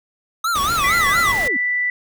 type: tone with vibrato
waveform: square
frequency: 1244.5 Hz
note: D#6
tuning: in tune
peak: -18 dBFS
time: 0.44-1.32 s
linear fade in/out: 5 ms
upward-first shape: sine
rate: 4.3 Hz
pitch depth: 200 cents each way
type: noise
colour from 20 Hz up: pink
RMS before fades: -28 dBFS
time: 0.55-1.48 s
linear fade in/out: 5 ms
type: linear sweep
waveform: sine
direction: down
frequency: 2637 to 220 Hz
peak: -25 dBFS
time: 0.78-1.57 s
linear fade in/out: 5 ms
type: tone with pitch glide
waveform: sine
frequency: 1993 to 1975.8 Hz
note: B6 to B6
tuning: +15 to 0 cents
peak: -17 dBFS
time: 0.84-1.9 s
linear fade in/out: 2 ms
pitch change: -15 cents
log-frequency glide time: 1.3-1.37 s
effects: none